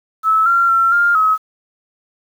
sine tone with pitch steps, 1303 / 1376 / 1350 / 1402 / 1279 Hz, E6 / F6 / E6 / F6 / D#6, -20 / -26 / +41 / +6 / +47 cents, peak -10 dBFS, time 0.23-1.38 s, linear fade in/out 50 ms, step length 230 ms, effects 7-bit

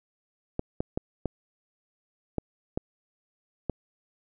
clicks, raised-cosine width 2 ms, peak -14 dBFS, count 7, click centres 0.594 / 0.805 / 0.975 / 1.257 / 2.383 / 2.775 / 3.697 s, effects none

